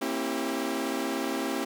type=chord; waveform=sawtooth; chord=A# diminished seventh; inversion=none; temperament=equal with one note detuned; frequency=233.1 / 270.4 / 329.6 / 392 Hz; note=A#3 / C#4 / E4 / G4; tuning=0 / -43 / 0 / 0 cents; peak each=-32 / -28 / -30 / -31 dBFS; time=0.01-1.65 s; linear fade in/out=10 ms; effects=none